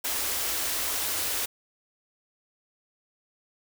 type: band-stop noise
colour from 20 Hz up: white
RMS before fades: -29 dBFS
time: 0.04-1.46 s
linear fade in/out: 10 ms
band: 110 to 250 Hz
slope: 48 dB/octave
effects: none